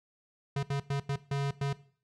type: tone bursts at uneven times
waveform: square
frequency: 140 Hz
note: C#3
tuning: 18 cents sharp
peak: -29 dBFS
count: 6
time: 0.56-0.63 / 0.7-0.8 / 0.9-1 / 1.09-1.16 / 1.31-1.51 / 1.61-1.73 s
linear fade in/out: 5 ms
effects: noise-tail reverb RT60 0.5 s tail -18 dB re dry + low-pass 6000 Hz 12 dB/octave